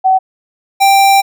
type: tone pair in turn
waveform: sine / square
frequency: 757 / 786 Hz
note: F#5 / G5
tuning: +39 / +4 cents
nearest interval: minor second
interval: 65 cents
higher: second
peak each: -6 dBFS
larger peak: neither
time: 0.04-0.19 / 0.8-1.22 s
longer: second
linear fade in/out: 20 ms
effects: none